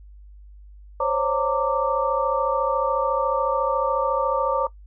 sine tone cluster, 525 / 559 / 916 / 1171 Hz, C5 / C#5 / A#5 / D6, +6 / +14 / -31 / -5 cents, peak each -25 dBFS, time 1-4.67 s, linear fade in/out 5 ms, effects noise-tail reverb RT60 0.1 s tail -17 dB re dry + added 50 Hz sine -42 dBFS peak until 4.86 s

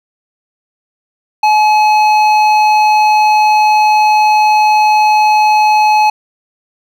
sine tone with hard clipping, 852 Hz, G#5, 44 cents sharp, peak -8 dBFS, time 1.43-6.1 s, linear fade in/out 5 ms, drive 10 dB, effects none

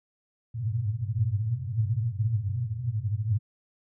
pink band-pass noise, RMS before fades -28 dBFS, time 0.54-3.39 s, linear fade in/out 20 ms, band 100 to 120 Hz, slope 96 dB/octave, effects none

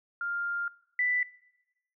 sine tone pair in turn, 1400 / 1983.4 Hz, F6 / B6, +4 / +7 cents, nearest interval tritone, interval 603 cents, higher second, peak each -30 / -24 dBFS, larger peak second, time 0.21-0.68 / 0.99-1.23 s, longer first, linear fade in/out 2 ms, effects noise-tail reverb RT60 1.0 s tail -22 dB re dry

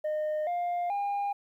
sine tone with pitch steps, 612 / 703 / 807.5 Hz, D#5 / F5 / G#5, -29 / +11 / -49 cents, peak -25 dBFS, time 0.04-1.33 s, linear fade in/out 10 ms, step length 430 ms, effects tanh soft clip ceiling -27 dBFS + 11-bit

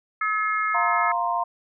harmonic tone, 427.6 Hz, A4, 49 cents flat, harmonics 3 / 4 / 5, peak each -23 / -29 / -28 dBFS, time 0.21-1.12 s, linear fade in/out 5 ms
sine chord, F suspended fourth, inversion none, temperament equal, 698.5 / 932.3 / 1046.5 Hz, F5 / Bb5 / C6, 0 / 0 / 0 cents, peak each -26 dBFS, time 0.74-1.44 s, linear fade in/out 10 ms
effects none

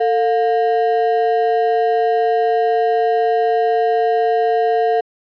triangle ring-modulated tone, 579 Hz, D5, 25 cents flat, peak -8 dBFS, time 0-5.01 s, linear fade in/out 10 ms, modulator 131 Hz, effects resampled to 11025 Hz

